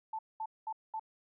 sine tone bursts, 880 Hz, A5, in tune, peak -35 dBFS, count 4, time 0.13-0.996 s, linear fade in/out 5 ms, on 59 ms, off 210 ms, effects none

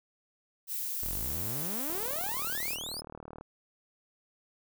violet noise, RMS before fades -35 dBFS, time 0.67-2.78 s, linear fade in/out 50 ms
sawtooth exponential sweep, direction up, 34.89 to 5274 Hz, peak -34 dBFS, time 1.02-3.01 s, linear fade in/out 10 ms
click train, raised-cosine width 1 ms, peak -30 dBFS, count 59, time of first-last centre 1.9-3.41 s, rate 38.4 Hz
effects none

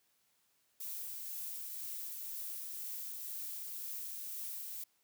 violet noise with tremolo, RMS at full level -42 dBFS, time 0.8-4.84 s, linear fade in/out 5 ms, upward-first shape triangle, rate 2 Hz, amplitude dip 25%, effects white hiss -75 dBFS RMS until 5.03 s + high-pass 60 Hz 12 dB/octave

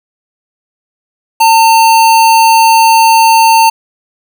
square tone, 900 Hz, A5, 39 cents sharp, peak -4 dBFS, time 1.4-3.7 s, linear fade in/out 10 ms, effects none

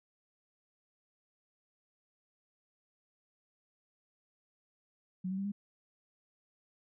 sine tone with pitch steps, 184.7 / 190.55 / 196.59 / 202.8 Hz, F#3 / G3 / G3 / G#3, -3 / -49 / +5 / -41 cents, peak -33 dBFS, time 5.24-5.52 s, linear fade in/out 10 ms, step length 70 ms, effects none

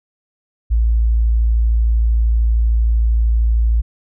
sine tone, 56.5 Hz, A1, 47 cents sharp, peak -11 dBFS, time 0.7-3.82 s, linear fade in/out 20 ms, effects none

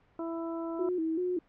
harmonic tone, 331.4 Hz, E4, 9 cents sharp, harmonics 1 / 2 / 3 / 4, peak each -34 / -40 / -44 / -46 dBFS, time 0.19-0.89 s, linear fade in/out 2 ms
sine tone with vibrato, 341.3 Hz, F4, 40 cents flat, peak -28 dBFS, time 0.79-1.39 s, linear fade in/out 5 ms, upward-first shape square, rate 2.6 Hz, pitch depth 99 cents each way
effects pink hiss -65 dBFS RMS until 1.48 s + low-pass 2000 Hz 12 dB/octave

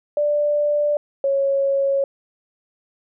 sine tone pair in turn, 589 / 550.8 Hz, D5 / C#5, +5 / -11 cents, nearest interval minor second, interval 116 cents, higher first, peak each -16 dBFS, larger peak neither, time 0.17-0.97 / 1.24-2.04 s, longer neither, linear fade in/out 2 ms, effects none

